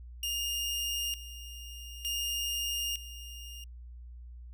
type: tone with tremolo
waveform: sawtooth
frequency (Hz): 2828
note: F7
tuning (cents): +21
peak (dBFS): -28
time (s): 0.23-3.64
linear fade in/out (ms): 2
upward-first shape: square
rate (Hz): 0.55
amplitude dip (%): 80
effects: added 60 Hz sine -44 dBFS peak until 4.53 s